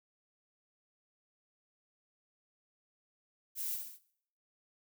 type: noise with echo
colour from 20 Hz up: violet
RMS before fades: -38 dBFS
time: 3.55-3.79 s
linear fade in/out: 50 ms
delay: 68 ms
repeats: 3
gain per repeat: -5 dB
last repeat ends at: 3.994 s
effects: noise-tail reverb RT60 0.6 s tail -17 dB re dry